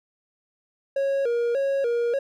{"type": "tone with vibrato", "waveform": "triangle", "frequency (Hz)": 510, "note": "C5", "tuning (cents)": -44, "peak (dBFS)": -19, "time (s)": [0.96, 2.19], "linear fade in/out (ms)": 5, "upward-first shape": "square", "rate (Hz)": 1.7, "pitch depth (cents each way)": 130, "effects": []}